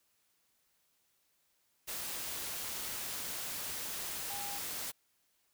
sine tone in noise, 808 Hz, G#5, 48 cents flat, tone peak -44 dBFS, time 4.29-4.59 s, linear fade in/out 20 ms, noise white, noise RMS -40 dBFS, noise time 1.87-4.92 s, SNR -7 dB, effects white hiss -75 dBFS RMS until 5.53 s

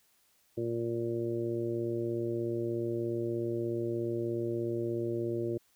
harmonic tone, 116.8 Hz, A#2, 4 cents sharp, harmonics 1 / 2 / 3 / 4 / 5, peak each -38 / -41 / -32 / -40 / -42 dBFS, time 0.57-5.58 s, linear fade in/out 10 ms, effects white hiss -69 dBFS RMS until 5.75 s

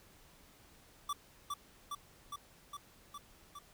square tone with echo, 1160 Hz, D6, 22 cents flat, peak -35 dBFS, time 1.09-1.13 s, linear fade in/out 5 ms, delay 410 ms, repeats 6, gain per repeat -2 dB, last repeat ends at 3.59 s, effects pink hiss -62 dBFS RMS until 3.73 s

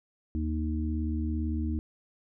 harmonic tone, 77.78 Hz, D#2, in tune, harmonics 1 / 3 / 4, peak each -29 / -34 / -35 dBFS, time 0.35-1.79 s, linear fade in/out 0 ms, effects none

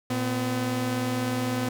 sawtooth tone pair together, 116.54 / 253 Hz, A#2 / B3, 0 / +42 cents, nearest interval octave + minor second, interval 1342 cents, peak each -26 / -23 dBFS, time 0.1-1.69 s, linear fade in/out 5 ms, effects none

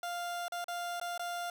30% pulse tone with dropouts, 698.5 Hz, F5, in tune, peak -33 dBFS, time 0.03-1.5 s, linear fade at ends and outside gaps 2 ms, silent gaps 0.482-0.521 / 0.643-0.682 / 0.999-1.013 / 1.178-1.194 s, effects none

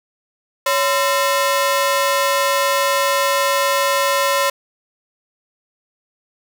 sawtooth ring-modulated tone, 793 Hz, G5, 20 cents sharp, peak -8 dBFS, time 0.66-4.5 s, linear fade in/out 5 ms, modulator 234 Hz, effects none

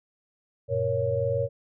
sine tone cluster, 97.4 / 119.4 / 470.5 / 556 Hz, G2 / A#2 / A#4 / C#5, -11 / +42 / +16 / +5 cents, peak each -33 / -30 / -29 / -26 dBFS, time 0.68-1.49 s, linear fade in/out 50 ms, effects none

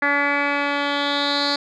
10% pulse tone with low-pass filter sweep, 285.6 Hz, D4, 48 cents flat, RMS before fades -21 dBFS, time 0.02-1.56 s, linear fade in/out 5 ms, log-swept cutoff 1900 to 4500 Hz, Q 5.6, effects none

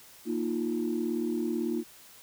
sine chord, Bb suspended fourth, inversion none, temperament equal, 233.1 / 311.1 / 349.2 Hz, Bb3 / Eb4 / F4, 0 / 0 / 0 cents, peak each -31 / -32 / -31 dBFS, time 0.25-1.84 s, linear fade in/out 50 ms, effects tanh soft clip ceiling -20 dBFS + white hiss -53 dBFS RMS until 2.22 s

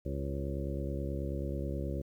harmonic tone with a mistuned harmonic, 69.3 Hz, C#2, in tune, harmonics 1 / 2 / 3 / 4 / 5 / 6 / 7 / 8, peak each -36 / -39 / -43 / -44 / -42 / -47 / -47 / -44 dBFS, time 0.05-2.02 s, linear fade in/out 10 ms, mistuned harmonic 7, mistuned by +34 cents, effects 11-bit

